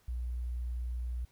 sine tone with sample-and-hold, 60.6 Hz, B1, 32 cents flat, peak -33 dBFS, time 0.08-1.25 s, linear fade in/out 5 ms, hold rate 11025 Hz, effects pink hiss -68 dBFS RMS until 1.31 s

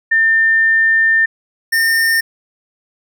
sine / square tone pair in turn, 1800 / 1814.6 Hz, A6 / A#6, +39 / -47 cents, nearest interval unison, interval 14 cents, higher second, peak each -9 / -12 dBFS, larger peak first, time 0.11-1.26 / 1.72-2.21 s, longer first, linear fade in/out 10 ms, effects none

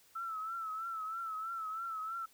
sine tone with vibrato, 1318.5 Hz, E6, in tune, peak -37 dBFS, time 0.15-2.26 s, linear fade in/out 10 ms, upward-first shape triangle, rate 3.1 Hz, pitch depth 76 cents each way, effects white hiss -65 dBFS RMS until 2.33 s

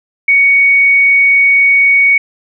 sine tone, 2234 Hz, C#7, 13 cents sharp, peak -5 dBFS, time 0.28-2.18 s, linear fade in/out 5 ms, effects none

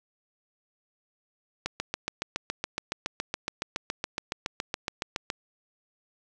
click train, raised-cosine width 0.2 ms, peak -12 dBFS, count 27, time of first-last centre 1.66-5.301 s, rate 7.14 Hz, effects none

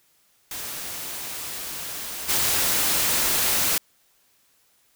white noise with level steps, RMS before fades -33 / -22 dBFS, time 0.51-3.78 s, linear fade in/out 2 ms, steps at 2.28 s, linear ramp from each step 20 ms, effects white hiss -63 dBFS RMS until 4.95 s

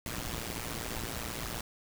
pink noise with amplitude modulation, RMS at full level -34 dBFS, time 0.06-1.61 s, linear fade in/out 2 ms, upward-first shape sine, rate 116 Hz, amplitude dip 85%, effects none

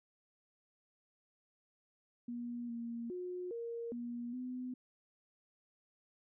sine tone with pitch steps, 239.6 / 233.8 / 360.8 / 466 / 239.1 / 252 Hz, A#3 / A#3 / F#4 / A#4 / A#3 / B3, +48 / +5 / -44 / -1 / +44 / +35 cents, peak -39 dBFS, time 2.28-4.74 s, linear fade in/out 5 ms, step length 410 ms, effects none

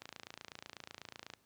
click train, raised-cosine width 0.2 ms, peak -28 dBFS, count 38, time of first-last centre 0.02-1.337 s, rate 28.1 Hz, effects pink hiss -72 dBFS RMS until 1.45 s + high-pass 80 Hz 12 dB/octave

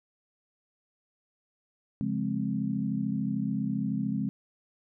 sine chord, Db major seventh, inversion none, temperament equal, 138.59 / 174.61 / 207.7 / 261.6 Hz, Db3 / F3 / Ab3 / C4, 0 / 0 / 0 / 0 cents, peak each -35 / -35 / -30 / -33 dBFS, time 2.01-4.29 s, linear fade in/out 0 ms, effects none

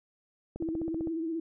click train, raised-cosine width 2 ms, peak -25 dBFS, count 9, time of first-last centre 0.56-1.073 s, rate 15.6 Hz
sine tone with vibrato, 326.3 Hz, E4, 18 cents flat, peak -30 dBFS, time 0.6-1.4 s, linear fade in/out 5 ms, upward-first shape sine, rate 16 Hz, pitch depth 52 cents each way
effects none

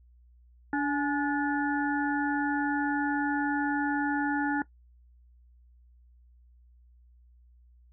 harmonic tone with a mistuned harmonic, 290 Hz, D4, 22 cents flat, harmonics 1 / 3 / 5 / 6, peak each -27 / -32 / -34 / -35 dBFS, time 0.73-4.62 s, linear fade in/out 2 ms, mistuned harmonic 3, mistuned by -53 cents, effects noise-tail reverb RT60 0.1 s tail -18 dB re dry + added 60 Hz sine -55 dBFS peak until 7.92 s

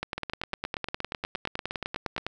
two click trains, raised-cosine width 0.3 ms, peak -14 / -16 dBFS, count 23 / 18, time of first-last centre 0.03-2.266 / 0.18-2.18 s, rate 9.84 / 8.5 Hz, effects none

